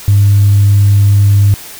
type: tone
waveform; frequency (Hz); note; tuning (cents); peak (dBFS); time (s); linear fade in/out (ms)
sine; 101; G#2; -48; -3; 0.08-1.54; 0
effects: tanh soft clip ceiling 0 dBFS + white hiss -30 dBFS RMS until 1.79 s